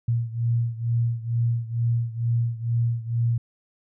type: beating tone pair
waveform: sine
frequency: 116.54 / 118.74 Hz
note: A#2 / A#2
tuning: 0 / +32 cents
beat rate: 2.2 Hz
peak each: -23 / -26 dBFS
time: 0.08-3.38 s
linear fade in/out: 5 ms
effects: none